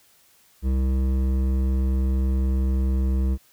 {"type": "tone with hard clipping", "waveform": "triangle", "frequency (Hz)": 65.41, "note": "C2", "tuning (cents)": 0, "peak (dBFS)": -21, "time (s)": [0.62, 3.38], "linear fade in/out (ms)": 50, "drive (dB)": 15, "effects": ["white hiss -58 dBFS RMS until 3.52 s"]}